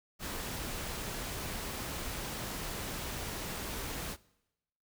pink noise, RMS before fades -39 dBFS, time 0.19-4.17 s, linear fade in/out 50 ms, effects noise-tail reverb RT60 0.9 s tail -22 dB re dry

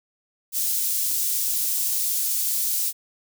white high-pass noise, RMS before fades -24 dBFS, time 0.52-2.93 s, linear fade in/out 50 ms, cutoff 6100 Hz, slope 12 dB/octave, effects none

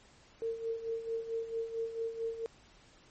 sine tone with tremolo, 455 Hz, A#4, 42 cents flat, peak -31 dBFS, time 0.42-2.46 s, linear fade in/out 0 ms, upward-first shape sine, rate 4.5 Hz, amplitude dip 70%, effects pink hiss -61 dBFS RMS until 3.1 s + MP3 32 kbps

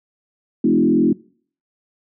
sine tone with frequency modulation, 277.2 Hz, C#4, in tune, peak -12 dBFS, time 0.64-1.13 s, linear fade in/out 5 ms, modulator 42.4 Hz, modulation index 1.7, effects noise-tail reverb RT60 0.5 s tail -22 dB re dry

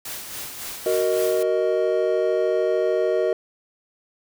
white noise with tremolo, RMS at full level -32 dBFS, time 0.05-1.43 s, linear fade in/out 5 ms, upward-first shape sine, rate 3.6 Hz, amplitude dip 45%
triangle chord, D# minor, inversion first, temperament just, 373.4 / 466.7 / 622.3 Hz, F#4 / A#4 / D#5, +16 / +2 / 0 cents, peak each -21 dBFS, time 0.86-3.33 s, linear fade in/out 2 ms
effects none

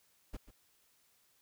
brown noise with echo, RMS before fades -41 dBFS, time 0.33-0.37 s, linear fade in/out 10 ms, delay 140 ms, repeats 1, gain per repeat -14 dB, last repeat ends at 0.51 s, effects white hiss -71 dBFS RMS until 1.41 s

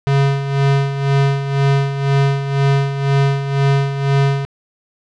square tone with tremolo, 138.59 Hz, C#3, in tune, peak -11 dBFS, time 0.07-4.45 s, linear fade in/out 0 ms, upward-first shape sine, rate 2 Hz, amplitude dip 65%, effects low-pass 4000 Hz 12 dB/octave

